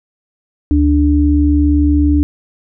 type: tone pair together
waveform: sine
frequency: 73.83 / 293.7 Hz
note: D2 / D4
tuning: +10 / 0 cents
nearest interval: 2 octaves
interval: 2390 cents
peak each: -11 dBFS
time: 0.71-2.23 s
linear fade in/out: 0 ms
effects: none